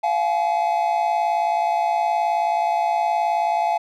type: tone cluster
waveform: triangle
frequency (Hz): 690 / 749 / 849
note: F5 / F#5 / G#5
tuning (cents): -21 / +21 / +38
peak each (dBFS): -20 / -24 / -19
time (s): 0.03-3.78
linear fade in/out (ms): 10
effects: none